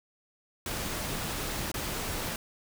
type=noise with dropouts; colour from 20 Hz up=pink; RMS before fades=-34 dBFS; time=0.66-2.36 s; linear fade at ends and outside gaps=2 ms; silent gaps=1.717-1.741 s; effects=none